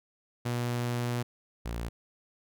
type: tone pair in turn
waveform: sawtooth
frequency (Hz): 120.8 / 57.91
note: B2 / A#1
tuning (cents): -38 / -11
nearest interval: octave + minor second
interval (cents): 1273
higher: first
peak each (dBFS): -25 / -29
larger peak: first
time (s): 0.45-1.23 / 1.65-1.89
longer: first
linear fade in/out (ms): 10
effects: none